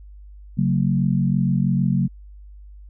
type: chord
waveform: sine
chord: F# major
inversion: second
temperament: equal with one note detuned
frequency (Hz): 138.59 / 185 / 227.6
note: C#3 / F#3 / A#3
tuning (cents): 0 / 0 / -41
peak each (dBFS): -20 / -20 / -24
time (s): 0.57-2.08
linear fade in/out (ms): 20
effects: added 50 Hz sine -39 dBFS peak until 2.89 s